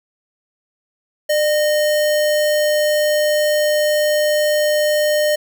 sine tone with sample-and-hold, 601 Hz, D5, 40 cents sharp, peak -13 dBFS, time 1.29-5.36 s, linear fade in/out 10 ms, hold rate 2450 Hz, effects none

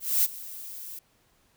violet noise with ADSR envelope, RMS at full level -21 dBFS, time 0-0.99 s, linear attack 240 ms, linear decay 27 ms, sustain -19 dB, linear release 4 ms, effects pink hiss -66 dBFS RMS until 1.56 s

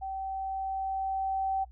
sine tone with level ramp, 771 Hz, G5, 29 cents flat, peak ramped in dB -33 to -26 dBFS, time 0.01-1.65 s, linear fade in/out 20 ms, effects noise-tail reverb RT60 0.1 s tail -24 dB re dry + added 60 Hz sine -48 dBFS peak until 1.71 s

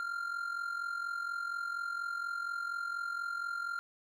triangle tone with amplitude modulation, 1391 Hz, F6, 7 cents flat, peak -30 dBFS, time 0-3.79 s, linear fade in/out 0 ms, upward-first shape sine, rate 44.2 Hz, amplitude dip 65%, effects none

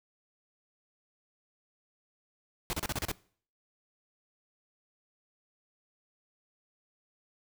pink noise bursts, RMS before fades -33 dBFS, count 7, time 2.7-3.115 s, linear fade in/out 0 ms, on 31 ms, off 33 ms, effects noise-tail reverb RT60 0.5 s tail -22 dB re dry

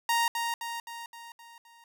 sawtooth tone with echo, 932.3 Hz, A#5, in tune, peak -20 dBFS, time 0.09-0.28 s, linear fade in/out 2 ms, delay 260 ms, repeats 6, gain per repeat -5 dB, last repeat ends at 1.84 s, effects none

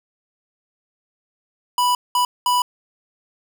square tone bursts at uneven times, 986 Hz, B5, 3 cents flat, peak -16 dBFS, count 3, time 1.78-1.95 / 2.15-2.25 / 2.46-2.62 s, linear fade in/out 2 ms, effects none

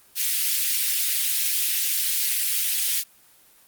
white high-pass noise, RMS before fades -23 dBFS, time 0.15-3.04 s, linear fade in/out 50 ms, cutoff 2100 Hz, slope 24 dB/octave, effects white hiss -55 dBFS RMS until 3.67 s + Opus 24 kbps

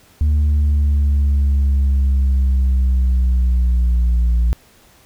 sine exponential sweep, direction down, 75.4 to 58.1 Hz, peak -9 dBFS, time 0.21-4.53 s, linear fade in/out 0 ms, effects tanh soft clip ceiling -11 dBFS + pink hiss -50 dBFS RMS until 5.05 s

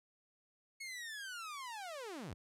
sawtooth linear sweep, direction down, 2200 to 60.2 Hz, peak -40 dBFS, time 0.8-2.34 s, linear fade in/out 10 ms, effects low-pass 11000 Hz 12 dB/octave

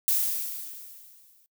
violet noise with exponential decay, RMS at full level -22 dBFS, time 0.08-1.46 s, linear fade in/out 0 ms, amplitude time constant 300 ms, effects noise-tail reverb RT60 0.1 s tail -22 dB re dry

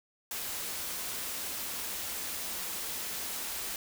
white band-stop noise, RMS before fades -37 dBFS, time 0.31-3.76 s, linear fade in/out 2 ms, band 110 to 160 Hz, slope 96 dB/octave, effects none

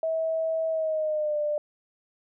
sine tone with pitch glide, 646 to 595.8 Hz, E5 to D5, -35 to +25 cents, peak -24 dBFS, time 0.03-1.58 s, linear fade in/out 2 ms, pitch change -140 cents, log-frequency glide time 0.69-1.38 s, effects none

